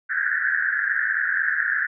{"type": "band-pass noise", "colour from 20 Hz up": "pink", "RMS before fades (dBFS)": -23, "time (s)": [0.09, 1.87], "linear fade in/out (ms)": 20, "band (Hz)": [1500, 1800], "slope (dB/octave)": 96, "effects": []}